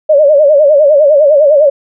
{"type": "tone with vibrato", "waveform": "sine", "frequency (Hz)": 587.3, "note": "D5", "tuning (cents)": 0, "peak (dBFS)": -3, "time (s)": [0.09, 1.7], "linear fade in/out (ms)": 10, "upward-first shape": "sine", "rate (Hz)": 9.9, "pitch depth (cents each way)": 110, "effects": []}